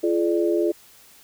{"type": "tone cluster", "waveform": "sine", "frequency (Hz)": [342.2, 425.2, 592], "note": ["F4", "G#4", "D5"], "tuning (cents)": [-35, 41, 14], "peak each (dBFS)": [-20, -24, -26], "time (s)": [0.03, 0.72], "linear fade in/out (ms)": 10, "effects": ["white hiss -51 dBFS RMS until 1.23 s"]}